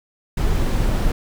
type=noise; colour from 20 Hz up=brown; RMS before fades=-18 dBFS; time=0.37-1.12 s; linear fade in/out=5 ms; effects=none